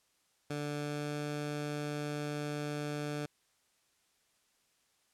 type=tone with pitch glide; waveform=15% pulse; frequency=146.83 to 147.68 Hz; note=D3 to D3; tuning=0 to +10 cents; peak=-29 dBFS; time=0.5-3.26 s; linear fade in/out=5 ms; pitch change=+10 cents; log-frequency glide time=0.75-1.2 s; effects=white hiss -73 dBFS RMS until 5.13 s + low-pass 10000 Hz 12 dB/octave